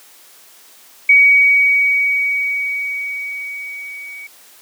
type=tone with level ramp; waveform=sine; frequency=2258 Hz; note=C#7; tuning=31 cents sharp; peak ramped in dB=-5 to -30 dBFS; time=1.09-4.27 s; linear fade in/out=5 ms; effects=white hiss -45 dBFS RMS until 4.61 s + high-pass 300 Hz 12 dB/octave